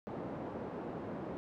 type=band-pass noise; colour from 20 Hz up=pink; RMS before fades=-42 dBFS; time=0.07-1.37 s; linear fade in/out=0 ms; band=190 to 710 Hz; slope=12 dB/octave; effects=none